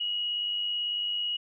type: tone with amplitude modulation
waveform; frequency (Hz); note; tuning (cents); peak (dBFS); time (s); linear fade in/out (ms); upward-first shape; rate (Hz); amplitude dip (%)
sine; 2900; F#7; -35; -26; 0-1.37; 10; sine; 98.1; 35
effects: none